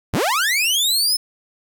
sawtooth linear sweep, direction up, 38.27 to 5274 Hz, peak -13 dBFS, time 0.13-1.17 s, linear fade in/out 10 ms, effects 9-bit

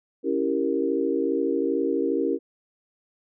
sine chord, C# diminished seventh, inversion none, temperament equal, 277.2 / 329.6 / 392 / 466.2 Hz, C#4 / E4 / G4 / Bb4, 0 / 0 / 0 / 0 cents, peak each -27 dBFS, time 0.23-2.39 s, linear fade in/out 50 ms, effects none

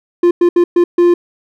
triangle tone bursts at uneven times, 349.2 Hz, F4, in tune, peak -4 dBFS, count 5, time 0.23-0.31 / 0.41-0.49 / 0.56-0.64 / 0.76-0.84 / 0.98-1.14 s, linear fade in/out 5 ms, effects none

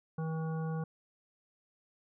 harmonic tone, 160.3 Hz, E3, 48 cents flat, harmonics 1 / 3 / 5 / 7 / 9, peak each -33 / -43 / -47 / -50 / -52 dBFS, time 0.18-0.84 s, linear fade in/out 5 ms, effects none

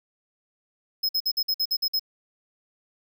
square tone bursts, 5130 Hz, E8, 48 cents flat, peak -22 dBFS, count 9, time 1.03-1.995 s, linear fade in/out 10 ms, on 61 ms, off 52 ms, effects none

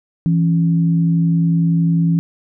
sine tone pair together, 166.22 / 277.2 Hz, E3 / C#4, +15 / 0 cents, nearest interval major sixth, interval 885 cents, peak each -12 / -23 dBFS, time 0.26-2.19 s, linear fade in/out 0 ms, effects none

